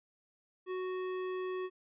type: tone with tanh clipping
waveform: sine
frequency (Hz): 370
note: F#4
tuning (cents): 0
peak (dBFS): -37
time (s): 0.66-1.7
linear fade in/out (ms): 50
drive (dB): 18
effects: resampled to 8000 Hz